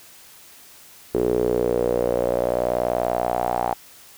sawtooth tone with band-pass filter sweep, 60.5 Hz, B1, 35 cents flat, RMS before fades -22 dBFS, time 1.14-3.74 s, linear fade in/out 5 ms, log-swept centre 400 to 790 Hz, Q 5.7, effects white hiss -47 dBFS RMS until 4.17 s

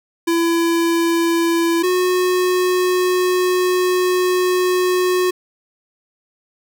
square tone pair in turn, 335.7 / 364.4 Hz, E4 / F#4, +32 / -26 cents, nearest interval minor second, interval 142 cents, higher second, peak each -15 / -15 dBFS, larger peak neither, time 0.27-1.83 / 1.83-5.31 s, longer second, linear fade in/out 10 ms, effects none

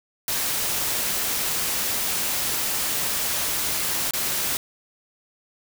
white noise with dropouts, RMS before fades -25 dBFS, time 0.28-4.57 s, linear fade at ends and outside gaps 1 ms, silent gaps 4.109-4.135 s, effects none

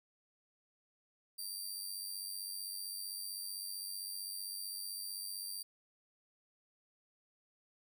15% pulse tone with amplitude modulation, 4699 Hz, D8, in tune, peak -32 dBFS, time 1.38-5.63 s, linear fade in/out 10 ms, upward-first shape sine, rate 95.6 Hz, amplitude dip 55%, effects none

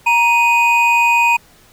triangle tone pair together, 938.5 / 2489 Hz, A#5 / D#7, +11 / 0 cents, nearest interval octave + perfect fourth, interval 1689 cents, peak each -11 dBFS, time 0.06-1.37 s, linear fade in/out 10 ms, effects pink hiss -48 dBFS RMS until 1.72 s

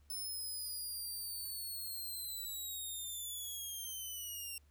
5% pulse linear sweep, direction down, 5274 to 2743 Hz, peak -34 dBFS, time 0.1-4.58 s, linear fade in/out 2 ms, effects added 72 Hz sine -63 dBFS peak until 4.7 s + pink hiss -75 dBFS RMS until 4.7 s

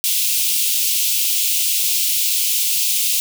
white high-pass noise, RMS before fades -18 dBFS, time 0.04-3.2 s, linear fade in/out 0 ms, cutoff 2500 Hz, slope 48 dB/octave, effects none

